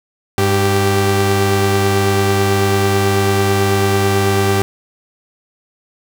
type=tone pair together; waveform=sawtooth; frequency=100 / 390.9 Hz; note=G2 / G4; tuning=+35 / -5 cents; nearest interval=2 octaves; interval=2360 cents; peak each=-11 dBFS; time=0.38-4.62 s; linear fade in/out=0 ms; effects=none